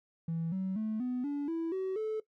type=tone with pitch steps; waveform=triangle; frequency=164.81 / 189.32 / 217.5 / 249.8 / 287 / 329.6 / 378.6 / 434.9 Hz; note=E3 / F#3 / A3 / B3 / D4 / E4 / F#4 / A4; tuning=0 / +40 / -20 / +20 / -40 / 0 / +40 / -20 cents; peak=-28 dBFS; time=0.28-2.2 s; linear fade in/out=5 ms; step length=240 ms; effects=noise-tail reverb RT60 0.1 s tail -20 dB re dry + tanh soft clip ceiling -28 dBFS